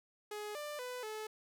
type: tone with pitch steps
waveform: sawtooth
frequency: 419.4 / 593 / 498.7 / 432 Hz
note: G#4 / D5 / B4 / A4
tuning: +17 / +17 / +17 / -32 cents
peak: -37 dBFS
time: 0.31-1.27 s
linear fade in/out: 5 ms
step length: 240 ms
effects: none